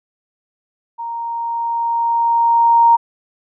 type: tone with level ramp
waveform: sine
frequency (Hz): 931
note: A#5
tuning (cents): -2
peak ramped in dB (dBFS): -23 to -6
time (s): 0.98-2.97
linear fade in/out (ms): 20
effects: none